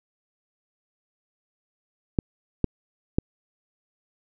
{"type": "clicks", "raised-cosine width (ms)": 3, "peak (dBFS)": -7, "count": 3, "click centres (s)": [2.188, 2.643, 3.185], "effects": []}